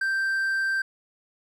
triangle tone, 1568 Hz, G6, in tune, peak -21 dBFS, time 0.01-0.82 s, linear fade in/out 5 ms, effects none

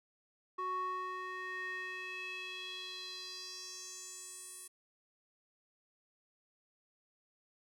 square tone with band-pass filter sweep, 370 Hz, F#4, in tune, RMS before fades -43 dBFS, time 0.58-4.68 s, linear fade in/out 10 ms, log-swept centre 1000 to 10000 Hz, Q 4, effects none

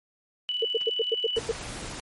sine tone with tremolo, 2967 Hz, F#7, 4 cents sharp, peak -25 dBFS, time 0.49-1.38 s, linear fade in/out 0 ms, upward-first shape square, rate 19 Hz, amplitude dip 40%
sine tone bursts, 453.1 Hz, A#4, 49 cents flat, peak -21 dBFS, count 8, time 0.62-1.516 s, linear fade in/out 5 ms, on 28 ms, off 96 ms
clicks, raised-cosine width 0.2 ms, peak -28 dBFS, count 2, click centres 0.812 / 0.818 s
pink noise, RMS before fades -37 dBFS, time 1.36-2 s, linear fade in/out 2 ms
effects MP3 48 kbps

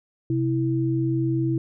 sine tone pair together, 130 / 327.6 Hz, C3 / E4, -11 / -11 cents, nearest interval octave + major third, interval 1600 cents, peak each -23 dBFS, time 0.3-1.58 s, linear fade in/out 2 ms, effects none

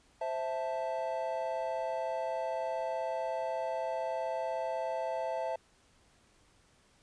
triangle chord, A minor, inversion first, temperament equal, 523.3 / 659.3 / 880 Hz, C5 / E5 / A5, 0 / 0 / 0 cents, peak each -36 / -33 / -36 dBFS, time 0.21-5.56 s, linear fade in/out 5 ms, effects pink hiss -66 dBFS RMS until 7.02 s + resampled to 22050 Hz

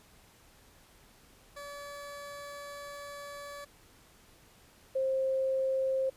20% pulse / sine tone pair in turn, 573 / 529.6 Hz, D5 / C5, -43 / +21 cents, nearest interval minor second, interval 136 cents, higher first, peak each -37 / -27 dBFS, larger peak second, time 1.56-3.65 / 4.95-6.1 s, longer first, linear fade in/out 10 ms, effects pink hiss -60 dBFS RMS until 6.16 s + resampled to 32000 Hz

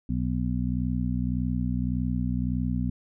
harmonic tone, 61.74 Hz, B1, in tune, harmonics 1 / 2 / 3 / 4, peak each -30 / -30 / -30 / -30 dBFS, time 0.09-2.9 s, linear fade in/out 5 ms, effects none

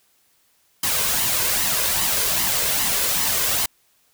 white noise with flanger, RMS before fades -21 dBFS, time 0.83-3.66 s, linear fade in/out 5 ms, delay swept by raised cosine 0.99 to 1.99 ms, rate 2.5 Hz, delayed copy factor +0.5, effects white hiss -62 dBFS RMS until 4.13 s

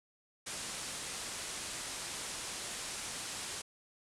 white low-pass noise, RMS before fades -42 dBFS, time 0.46-3.62 s, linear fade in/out 10 ms, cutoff 10000 Hz, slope 48 dB/octave, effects none

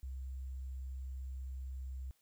sine tone with sample-and-hold, 65.41 Hz, C2, in tune, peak -40 dBFS, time 0.03-2.11 s, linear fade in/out 0 ms, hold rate 7350 Hz, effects white hiss -75 dBFS RMS until 2.21 s

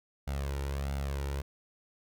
sawtooth tone with flanger, 69.4 Hz, C#2, 3 cents sharp, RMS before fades -34 dBFS, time 0.27-1.42 s, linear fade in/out 10 ms, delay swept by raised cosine 1.4 to 2.17 ms, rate 1.5 Hz, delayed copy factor +0.6, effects none

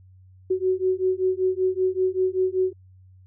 sine beating tone pair, 370.5 / 375.7 Hz, F#4 / F#4, +2 / +26 cents, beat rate 5.2 Hz, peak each -23 / -23 dBFS, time 0.5-2.73 s, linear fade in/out 10 ms, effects added 93 Hz sine -48 dBFS peak until 3.26 s

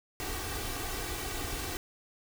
pink noise with comb filter, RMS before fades -36 dBFS, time 0.2-1.77 s, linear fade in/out 0 ms, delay 2.6 ms, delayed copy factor +0.75, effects none

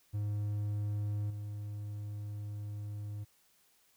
triangle tone with level steps, 103.83 Hz, G#2, in tune, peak -30 / -36 dBFS, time 0.13-3.25 s, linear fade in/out 20 ms, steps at 1.3 s, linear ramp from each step 5 ms, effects white hiss -69 dBFS RMS until 3.96 s

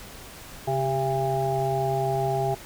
harmonic tone with a mistuned harmonic, 135.2 Hz, C#3, 43 cents flat, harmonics 1 / 3 / 5 / 6, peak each -28 / -28 / -28 / -28 dBFS, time 0.67-2.55 s, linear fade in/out 10 ms, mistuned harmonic 3, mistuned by -47 cents, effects pink hiss -43 dBFS RMS until 2.65 s

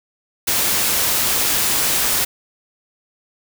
white noise, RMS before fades -18 dBFS, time 0.47-2.25 s, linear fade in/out 10 ms, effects none

